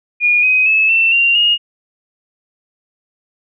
sine tone with pitch steps, 2437 / 2516 / 2597 / 2681 / 2767 / 2857 Hz, D#7 / D#7 / E7 / E7 / F7 / F7, -37 / +19 / -26 / +29 / -17 / +39 cents, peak -9 dBFS, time 0.2-1.58 s, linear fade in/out 50 ms, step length 230 ms, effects none

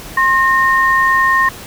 sine tone pair together, 1063.9 / 1841 Hz, C6 / A#6, +29 / -22 cents, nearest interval major sixth, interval 949 cents, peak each -12 dBFS, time 0.17-1.49 s, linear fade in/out 5 ms, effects pink hiss -32 dBFS RMS until 1.66 s

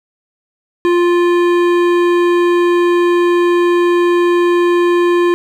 sine tone with hard clipping, 349.2 Hz, F4, in tune, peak -11 dBFS, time 0.85-5.34 s, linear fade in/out 0 ms, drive 14 dB, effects none

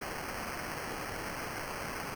violet noise with sample-and-hold, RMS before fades -39 dBFS, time 0.01-2.15 s, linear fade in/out 10 ms, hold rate 3675 Hz, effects none

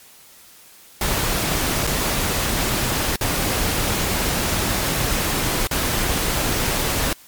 pink noise with dropouts, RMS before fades -21 dBFS, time 1.01-7.13 s, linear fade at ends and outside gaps 2 ms, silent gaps 1.869-1.873 / 3.16-3.21 / 5.672-5.711 s, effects white hiss -47 dBFS RMS until 7.27 s + MP3 96 kbps

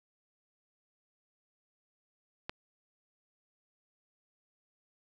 click, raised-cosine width 0.3 ms, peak -20 dBFS, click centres 2.495 s, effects none

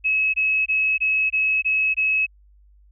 sine tone bursts, 2573 Hz, E7, 43 cents flat, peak -17 dBFS, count 7, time 0.04-2.266 s, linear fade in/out 20 ms, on 300 ms, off 21 ms, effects added 50 Hz sine -50 dBFS peak until 2.91 s

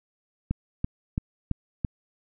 click train, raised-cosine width 5 ms, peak -13 dBFS, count 5, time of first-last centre 0.51-1.848 s, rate 2.99 Hz, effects none

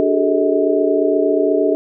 sine tone cluster, 292.6 / 379.1 / 413.3 / 441.7 / 636 Hz, D4 / F#4 / G#4 / A4 / D#5, -6 / +42 / -8 / +7 / +38 cents, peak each -19 dBFS, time 0-1.75 s, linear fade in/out 0 ms, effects none

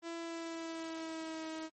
sawtooth tone with pitch glide, 334.6 to 318.2 Hz, E4 to D#4, +26 to +39 cents, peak -36 dBFS, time 0.02-1.7 s, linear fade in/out 50 ms, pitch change -87 cents, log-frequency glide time 0.16-1.5 s, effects MP3 32 kbps

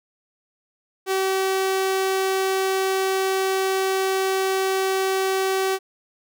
sawtooth tone, 382.3 Hz, G4, 43 cents flat, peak -16 dBFS, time 1.06-5.79 s, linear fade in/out 50 ms, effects none

